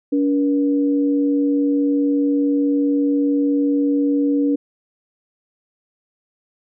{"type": "tone pair together", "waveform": "sine", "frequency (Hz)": [284.7, 478.8], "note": ["C#4", "A#4"], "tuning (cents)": [46, 46], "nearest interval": "major sixth", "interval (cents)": 900, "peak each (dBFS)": [-15, -24], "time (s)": [0.12, 4.56], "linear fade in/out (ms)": 10, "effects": []}